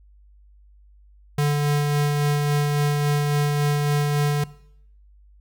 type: tone with tremolo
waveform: square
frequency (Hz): 146.2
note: D3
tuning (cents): -7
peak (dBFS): -18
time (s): 1.38-4.44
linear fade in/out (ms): 5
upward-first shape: sine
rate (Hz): 3.6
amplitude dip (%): 25
effects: noise-tail reverb RT60 0.7 s tail -19 dB re dry + added 50 Hz sine -49 dBFS peak until 5.4 s